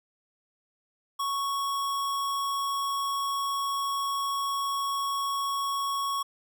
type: tone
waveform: square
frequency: 1108.7 Hz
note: C#6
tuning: in tune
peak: -28 dBFS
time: 1.19-6.23 s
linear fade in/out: 10 ms
effects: none